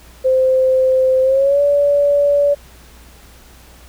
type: tone with pitch glide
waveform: sine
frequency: 520 to 573.7 Hz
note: C5 to D5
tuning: -11 to -41 cents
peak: -10 dBFS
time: 0.24-2.55 s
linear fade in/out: 20 ms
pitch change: +170 cents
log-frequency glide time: 1.22-1.61 s
effects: added 60 Hz sine -43 dBFS peak until 3.88 s + pink hiss -45 dBFS RMS until 3.88 s